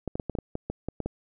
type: clicks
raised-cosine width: 2 ms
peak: -17 dBFS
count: 11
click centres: 0.077 / 0.155 / 0.198 / 0.297 / 0.352 / 0.387 / 0.554 / 0.7 / 0.886 / 1.003 / 1.06 s
effects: none